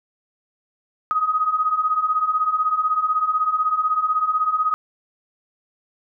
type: beating tone pair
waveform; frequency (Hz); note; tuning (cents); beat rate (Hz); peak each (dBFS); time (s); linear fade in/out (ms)
sine; 1244.5 / 1260.5; D#6 / D#6; 0 / +22; 16; -23 / -19; 1.11-4.74; 0
effects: none